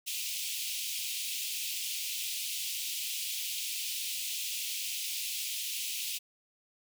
pink high-pass noise, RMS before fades -36 dBFS, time 0.06-6.19 s, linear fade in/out 20 ms, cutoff 2500 Hz, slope 48 dB/octave, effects none

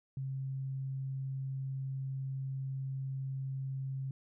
sine tone, 134.1 Hz, C3, 43 cents sharp, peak -35 dBFS, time 0.17-4.11 s, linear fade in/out 2 ms, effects none

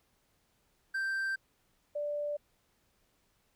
triangle / sine tone pair in turn, 1568 / 587.3 Hz, G6 / D5, 0 / 0 cents, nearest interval octave + perfect fourth, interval 1700 cents, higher first, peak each -29 / -32 dBFS, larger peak first, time 0.94-1.36 / 1.95-2.37 s, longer neither, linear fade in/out 10 ms, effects pink hiss -73 dBFS RMS until 3.55 s

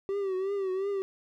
triangle tone with vibrato, 387.1 Hz, G4, 22 cents flat, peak -26 dBFS, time 0.09-1.02 s, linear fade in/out 0 ms, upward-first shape triangle, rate 2.8 Hz, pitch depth 87 cents each way, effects none

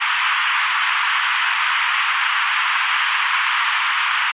pink band-pass noise, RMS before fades -19 dBFS, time 0-4.32 s, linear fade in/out 20 ms, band 1000 to 3200 Hz, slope 48 dB/octave, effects resampled to 8000 Hz

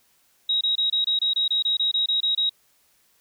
sine tone bursts, 3810 Hz, A#7, 37 cents sharp, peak -19 dBFS, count 14, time 0.49-2.495 s, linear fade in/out 5 ms, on 120 ms, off 25 ms, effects white hiss -63 dBFS RMS until 3.2 s

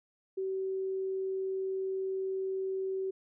sine tone, 381.8 Hz, G4, 46 cents flat, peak -31 dBFS, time 0.37-3.11 s, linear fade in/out 10 ms, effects none

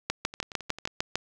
two click trains, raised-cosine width 0.2 ms, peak -9 / -23 dBFS, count 8 / 8, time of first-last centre 0.1-1.156 / 0.25-0.875 s, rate 6.63 / 11.2 Hz, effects none

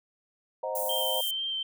sine chord, C half-diminished seventh, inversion none, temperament equal, 523.3 / 622.3 / 740 / 932.3 Hz, C5 / Eb5 / Gb5 / Bb5, 0 / 0 / 0 / 0 cents, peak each -33 / -34 / -39 / -36 dBFS, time 0.63-1.21 s, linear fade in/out 5 ms
white high-pass noise, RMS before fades -34 dBFS, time 0.75-1.31 s, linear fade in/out 5 ms, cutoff 8500 Hz, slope 24 dB/octave
sine tone with vibrato, 3135 Hz, G7, 1 cent flat, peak -29 dBFS, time 0.89-1.63 s, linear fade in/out 5 ms, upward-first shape sine, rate 4 Hz, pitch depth 15 cents each way
effects none

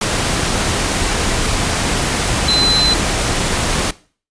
sine tone in noise, 4052 Hz, B7, 44 cents sharp, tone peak -12 dBFS, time 2.48-2.94 s, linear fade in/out 5 ms, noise pink, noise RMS -17 dBFS, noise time 0.01-3.91 s, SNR +2 dB, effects noise-tail reverb RT60 0.4 s tail -19 dB re dry + resampled to 22050 Hz

